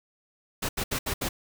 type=noise bursts at uneven times; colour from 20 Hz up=pink; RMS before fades=-29 dBFS; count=5; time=0.62-0.69 / 0.77-0.84 / 0.91-0.99 / 1.06-1.14 / 1.21-1.29 s; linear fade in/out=10 ms; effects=none